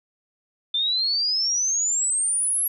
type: exponential sweep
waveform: sine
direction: up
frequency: 3533 to 11440 Hz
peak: -20 dBFS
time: 0.74-2.68 s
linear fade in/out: 5 ms
effects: none